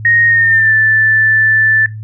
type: tone with pitch glide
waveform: sine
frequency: 1864.7 to 1760 Hz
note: A#6 to A6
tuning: 0 to 0 cents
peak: -7 dBFS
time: 0.05-1.86 s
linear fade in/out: 2 ms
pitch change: -100 cents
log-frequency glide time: 0.27-0.74 s
effects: noise-tail reverb RT60 0.2 s tail -19 dB re dry + added 108 Hz sine -23 dBFS peak until 2.03 s